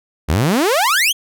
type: exponential sweep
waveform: sawtooth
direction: up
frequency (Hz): 66.3 to 3361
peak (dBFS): -9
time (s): 0.28-1.13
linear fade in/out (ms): 20
effects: none